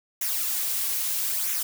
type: noise with flanger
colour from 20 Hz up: blue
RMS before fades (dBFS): -27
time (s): 0.21-1.63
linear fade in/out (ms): 5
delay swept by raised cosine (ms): 0.22 to 4.02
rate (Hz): 0.77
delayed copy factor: -0.55
effects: none